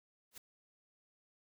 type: noise with exponential growth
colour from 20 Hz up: white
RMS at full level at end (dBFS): -44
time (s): 0.31-0.38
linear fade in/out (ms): 5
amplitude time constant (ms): 15
effects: none